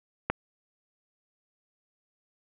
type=click; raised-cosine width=0.5 ms; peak=-10 dBFS; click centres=0.3 s; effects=resampled to 8000 Hz + 8-bit